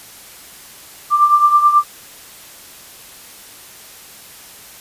sine tone with tremolo, 1183 Hz, D6, 12 cents sharp, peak -5 dBFS, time 1.1-1.84 s, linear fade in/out 50 ms, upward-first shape triangle, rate 9.3 Hz, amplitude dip 75%, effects white hiss -39 dBFS RMS until 4.8 s + resampled to 32000 Hz

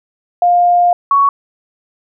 sine tone pair in turn, 705 / 1116.4 Hz, F5 / C#6, +16 / +12 cents, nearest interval minor sixth, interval 796 cents, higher second, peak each -7 dBFS, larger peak neither, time 0.42-0.93 / 1.11-1.29 s, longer first, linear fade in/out 2 ms, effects none

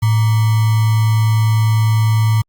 sine tone with sample-and-hold, 110 Hz, A2, in tune, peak -10 dBFS, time 0.02-2.42 s, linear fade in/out 10 ms, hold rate 1050 Hz, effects Opus 48 kbps

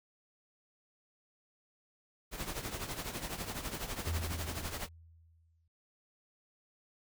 pink noise with tremolo, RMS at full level -37 dBFS, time 2.31-4.89 s, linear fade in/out 50 ms, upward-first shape triangle, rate 12 Hz, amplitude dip 75%
sine tone with exponential decay, 82.41 Hz, E2, in tune, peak -31 dBFS, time 4.07-5.68 s, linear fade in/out 5 ms, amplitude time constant 350 ms
effects none

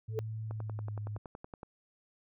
sine tone with pitch glide, 110 to 104.79 Hz, A2 to G#2, 0 to +16 cents, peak -36 dBFS, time 0.08-1.18 s, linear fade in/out 10 ms, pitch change -84 cents, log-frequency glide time 0.44-0.93 s
sine tone with exponential growth, 438.1 Hz, A4, 7 cents flat, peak -27 dBFS, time 0.09-0.19 s, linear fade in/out 0 ms, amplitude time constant 21 ms
click train, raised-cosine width 1 ms, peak -30 dBFS, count 13, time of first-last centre 0.51-1.631 s, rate 10.7 Hz
effects none

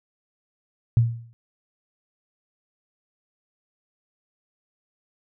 sine tone with exponential decay, 116.3 Hz, A#2, 4 cents flat, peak -11 dBFS, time 0.97-1.33 s, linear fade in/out 0 ms, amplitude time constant 77 ms, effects none

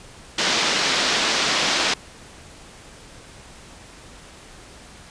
white band-pass noise, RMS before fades -21 dBFS, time 0.38-1.94 s, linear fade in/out 5 ms, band 170 to 5400 Hz, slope 24 dB/octave, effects pink hiss -44 dBFS RMS until 5.1 s + resampled to 22050 Hz

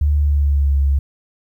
sine tone with pitch glide, 73.42 to 69.5 Hz, D2 to C#2, 0 to +5 cents, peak -12 dBFS, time 0.01-0.99 s, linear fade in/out 5 ms, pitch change -95 cents, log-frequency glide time 0.15-0.76 s, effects 9-bit

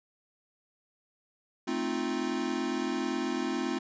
square chord, F dominant seventh, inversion first, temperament equal, 220 / 261.6 / 311.1 / 349.2 Hz, A3 / C4 / Eb4 / F4, 0 / 0 / 0 / 0 cents, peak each -38 / -34 / -37 / -35 dBFS, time 1.67-3.79 s, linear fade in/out 10 ms, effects resampled to 16000 Hz

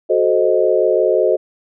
sine chord, F# diminished seventh, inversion none, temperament equal with one note detuned, 370 / 435.7 / 523.3 / 622.3 Hz, F#4 / A4 / C5 / Eb5, 0 / -17 / 0 / 0 cents, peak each -17 dBFS, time 0.09-1.37 s, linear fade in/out 20 ms, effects none

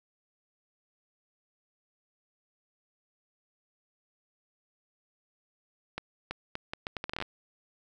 accelerating click train, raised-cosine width 0.3 ms, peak -18 dBFS, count 14, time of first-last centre 5.98-7.224 s, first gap 330 ms, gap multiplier 0.74, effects none

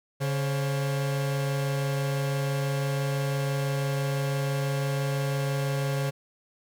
45% pulse tone pair together, 140.5 / 536 Hz, C#3 / C5, +24 / +42 cents, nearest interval octave + major seventh, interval 2318 cents, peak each -26 / -34 dBFS, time 0.2-6.11 s, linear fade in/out 20 ms, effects none

